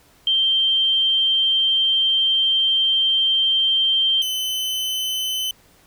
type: tone pair in turn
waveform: sine / 40% pulse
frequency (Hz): 3144 / 3040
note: G7 / F#7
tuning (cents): +4 / +46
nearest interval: minor second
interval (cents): 58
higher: first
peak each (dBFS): -15 / -21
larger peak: first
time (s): 0.27-4.22 / 4.22-5.51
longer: first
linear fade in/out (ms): 2
effects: pink hiss -54 dBFS RMS until 5.86 s